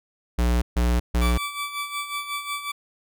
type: tone bursts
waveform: square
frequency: 60 Hz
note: B1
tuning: 49 cents flat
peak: -19 dBFS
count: 3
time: 0.38-1.38 s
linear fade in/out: 10 ms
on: 240 ms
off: 140 ms
type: tone with tremolo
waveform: 20% pulse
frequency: 1157 Hz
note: D6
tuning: 26 cents flat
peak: -21 dBFS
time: 1.21-2.72 s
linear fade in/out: 10 ms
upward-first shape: sine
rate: 5.5 Hz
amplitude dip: 65%
effects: none